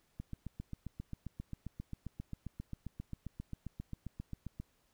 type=click train; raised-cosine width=5 ms; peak=-29 dBFS; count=34; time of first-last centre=0.2-4.6 s; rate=7.5 Hz; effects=pink hiss -74 dBFS RMS until 4.93 s